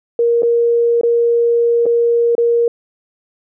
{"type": "tone with dropouts", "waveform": "sine", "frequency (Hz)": 469.9, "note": "A#4", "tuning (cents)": 14, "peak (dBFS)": -10, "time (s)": [0.19, 2.68], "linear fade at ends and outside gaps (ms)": 2, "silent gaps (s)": [[0.422, 0.431], [1.012, 1.033], [1.857, 1.863], [2.352, 2.38]], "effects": []}